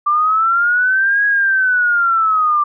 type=linear two-way sweep; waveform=sine; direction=up then down; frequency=1174.7 to 1660 to 1174.7 Hz; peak=-11 dBFS; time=0.06-2.64 s; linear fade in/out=10 ms; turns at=1.25 s; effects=none